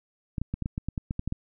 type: clicks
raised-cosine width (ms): 5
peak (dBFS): -17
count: 12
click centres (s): 0.382 / 0.416 / 0.54 / 0.623 / 0.659 / 0.779 / 0.886 / 0.978 / 1.109 / 1.194 / 1.276 / 1.324
effects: none